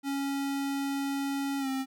square tone with pitch glide, 277.2 to 265.9 Hz, C#4 to C4, 0 to +28 cents, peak -30 dBFS, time 0.03-1.86 s, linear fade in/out 50 ms, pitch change -72 cents, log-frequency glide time 1.59-1.68 s, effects none

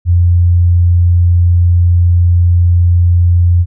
sine tone, 87.31 Hz, F2, in tune, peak -5 dBFS, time 0.05-3.66 s, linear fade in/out 50 ms, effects none

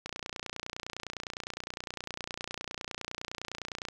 click train, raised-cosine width 0.2 ms, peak -19 dBFS, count 115, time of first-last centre 0.06-3.886 s, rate 29.8 Hz, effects none

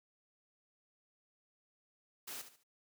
white noise with echo, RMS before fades -45 dBFS, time 2.27-2.42 s, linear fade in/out 10 ms, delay 72 ms, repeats 3, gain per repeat -10 dB, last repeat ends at 2.636 s, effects high-pass 150 Hz 12 dB/octave

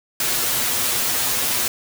white noise with comb filter, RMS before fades -21 dBFS, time 0.2-1.68 s, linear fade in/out 2 ms, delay 8.2 ms, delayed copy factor +0.95, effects none

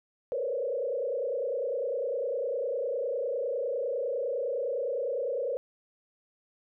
sine tone with frequency modulation, 516 Hz, C5, 24 cents flat, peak -28 dBFS, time 0.32-5.57 s, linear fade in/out 0 ms, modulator 29.9 Hz, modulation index 1.9, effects none

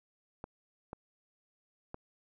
clicks, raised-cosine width 1 ms, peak -27 dBFS, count 3, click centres 0.441 / 0.931 / 1.944 s, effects none

